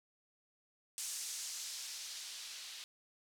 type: noise with low-pass filter sweep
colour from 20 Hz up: violet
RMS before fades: -45 dBFS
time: 0.98-2.84 s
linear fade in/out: 0 ms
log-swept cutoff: 7300 to 3700 Hz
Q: 1.2
effects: none